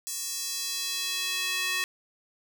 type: tone with high-pass filter sweep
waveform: square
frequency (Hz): 370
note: F#4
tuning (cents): 0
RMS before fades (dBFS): -31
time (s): 0.07-1.84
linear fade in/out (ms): 0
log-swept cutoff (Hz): 6900 to 2100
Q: 1.4
effects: none